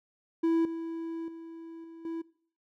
triangle tone with level steps, 329.6 Hz, E4, in tune, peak -21 / -32 / -40 / -43 / -31 dBFS, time 0.43-2.22 s, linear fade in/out 10 ms, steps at 0.65 / 1.28 / 1.84 / 2.05 s, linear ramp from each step 2 ms, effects noise-tail reverb RT60 0.5 s tail -20 dB re dry

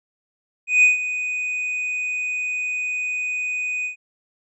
triangle tone with ADSR envelope, 2489 Hz, D#7, in tune, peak -8 dBFS, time 0.67-3.96 s, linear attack 160 ms, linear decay 140 ms, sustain -13 dB, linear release 110 ms, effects resampled to 22050 Hz

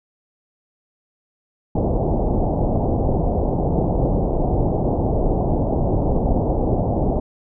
pink low-pass noise, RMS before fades -19 dBFS, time 1.75-7.2 s, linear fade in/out 5 ms, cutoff 810 Hz, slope 48 dB/octave, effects none

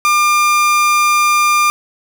30% pulse tone, 1200 Hz, D6, 37 cents sharp, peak -7 dBFS, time 0.05-1.7 s, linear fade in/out 0 ms, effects none

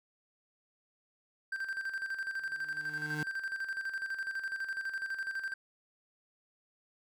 triangle tone with tremolo, 1568 Hz, G6, in tune, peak -31 dBFS, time 1.52-5.54 s, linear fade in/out 5 ms, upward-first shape square, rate 12 Hz, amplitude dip 60%
25% pulse tone with exponential growth, 151.3 Hz, D#3, 48 cents flat, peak -30 dBFS, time 2.4-3.23 s, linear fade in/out 0 ms, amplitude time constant 180 ms
effects none

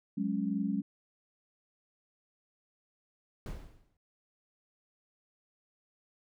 sine chord, F# suspended second, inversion none, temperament equal, 185 / 207.7 / 277.2 Hz, F#3 / G#3 / C#4, 0 / 0 / 0 cents, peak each -35 / -32 / -35 dBFS, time 0.17-0.82 s, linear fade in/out 10 ms
brown noise with exponential decay, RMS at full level -36 dBFS, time 3.46-3.97 s, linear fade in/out 2 ms, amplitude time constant 110 ms
effects none

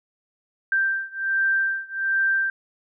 sine beating tone pair, 1571 / 1572.3 Hz, G6 / G6, +3 / +5 cents, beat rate 1.3 Hz, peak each -23 / -24 dBFS, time 0.72-2.5 s, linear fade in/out 2 ms, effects none

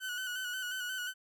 30% pulse tone with vibrato, 1491 Hz, F#6, 13 cents sharp, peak -33 dBFS, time 0-1.14 s, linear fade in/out 50 ms, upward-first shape square, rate 5.6 Hz, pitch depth 36 cents each way, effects none

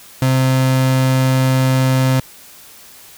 35% pulse tone, 130.81 Hz, C3, in tune, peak -10 dBFS, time 0.22-2.2 s, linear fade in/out 2 ms, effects white hiss -41 dBFS RMS until 3.17 s

